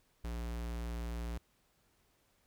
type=tone; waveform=square; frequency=58.27 Hz; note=A#1; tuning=in tune; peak=-38 dBFS; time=0.24-1.38 s; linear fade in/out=5 ms; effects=pink hiss -73 dBFS RMS until 2.46 s